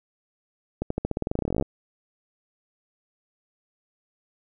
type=accelerating click train; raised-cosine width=2 ms; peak=-12 dBFS; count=22; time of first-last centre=0.82-1.625 s; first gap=84 ms; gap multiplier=0.91; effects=none